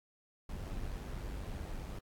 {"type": "noise with amplitude modulation", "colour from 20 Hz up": "brown", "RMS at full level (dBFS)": -39, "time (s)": [0.49, 1.99], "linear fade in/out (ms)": 5, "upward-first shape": "sine", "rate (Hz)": 96.5, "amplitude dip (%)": 45, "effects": ["AAC 64 kbps"]}